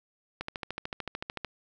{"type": "click train", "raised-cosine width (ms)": 0.3, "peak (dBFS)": -18, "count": 15, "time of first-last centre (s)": [0.41, 1.447], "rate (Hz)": 13.5, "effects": []}